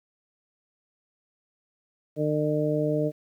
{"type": "harmonic tone", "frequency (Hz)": 151.1, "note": "D3", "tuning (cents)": 50, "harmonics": [1, 2, 3, 4], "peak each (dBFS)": [-28, -28, -28, -28], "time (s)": [2.16, 3.12], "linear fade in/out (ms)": 50, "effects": ["10-bit"]}